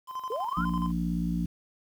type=tone with tremolo; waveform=triangle; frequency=1032 Hz; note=C6; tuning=24 cents flat; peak=-29 dBFS; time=0.07-0.92 s; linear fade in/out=50 ms; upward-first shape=square; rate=12 Hz; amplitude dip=65%
type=linear sweep; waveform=sine; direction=up; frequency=407.4 to 1472 Hz; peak=-30 dBFS; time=0.3-0.65 s; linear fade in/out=5 ms
type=harmonic tone; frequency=58.3 Hz; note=A#1; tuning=1 cent sharp; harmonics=1 / 3 / 4 / 5; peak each=-34 / -28 / -35 / -36 dBFS; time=0.57-1.46 s; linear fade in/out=5 ms
effects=9-bit